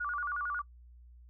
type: tone with vibrato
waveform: sine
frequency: 1296 Hz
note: E6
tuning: 30 cents flat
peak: -32 dBFS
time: 0-0.62 s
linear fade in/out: 10 ms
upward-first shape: square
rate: 11 Hz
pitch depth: 190 cents each way
effects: noise-tail reverb RT60 0.1 s tail -23 dB re dry + added 60 Hz sine -52 dBFS peak until 1.29 s